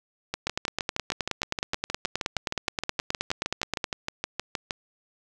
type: two click trains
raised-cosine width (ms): 0.2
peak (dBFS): -11 / -9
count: 29 / 33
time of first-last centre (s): 0.34-4.708 / 0.47-3.842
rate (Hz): 6.41 / 9.49
effects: none